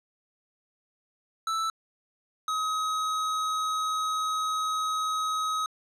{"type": "tone pair in turn", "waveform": "square", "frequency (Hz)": [1318.5, 1268.7], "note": ["E6", "D#6"], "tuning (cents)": [0, 33], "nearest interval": "minor second", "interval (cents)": 67, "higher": "first", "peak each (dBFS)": -27, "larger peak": "neither", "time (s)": [[1.47, 1.7], [2.48, 5.66]], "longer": "second", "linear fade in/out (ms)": 2, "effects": ["low-pass 8000 Hz 12 dB/octave"]}